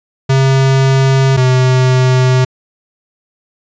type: tone pair in turn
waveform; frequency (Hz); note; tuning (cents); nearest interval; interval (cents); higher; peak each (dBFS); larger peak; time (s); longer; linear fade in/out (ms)
square; 134.1 / 128.47; C3 / C3; +43 / -31; minor second; 74; first; -8; neither; 0.29-1.37 / 1.37-2.45; neither; 10
effects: resampled to 16000 Hz